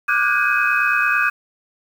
sine tone cluster, 1180 / 1437 / 1506 / 1629 / 2527 Hz, D6 / F6 / F#6 / G#6 / D#7, +8 / +49 / +30 / -34 / +26 cents, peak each -21 dBFS, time 0.08-1.3 s, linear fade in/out 10 ms, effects tanh soft clip ceiling -4 dBFS + 7-bit

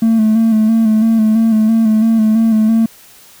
triangle tone with vibrato, 221.4 Hz, A3, 11 cents sharp, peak -5 dBFS, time 0.02-2.86 s, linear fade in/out 5 ms, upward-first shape square, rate 3 Hz, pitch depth 33 cents each way, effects tanh soft clip ceiling -3 dBFS + white hiss -42 dBFS RMS until 3.4 s

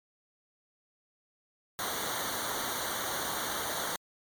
pink noise with comb filter, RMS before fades -34 dBFS, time 1.79-3.96 s, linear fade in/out 0 ms, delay 0.39 ms, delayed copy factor -0.95, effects MP3 96 kbps

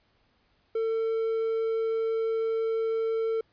triangle tone, 449 Hz, A4, 35 cents sharp, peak -23 dBFS, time 0.75-3.41 s, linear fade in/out 5 ms, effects pink hiss -68 dBFS RMS until 3.52 s + resampled to 11025 Hz

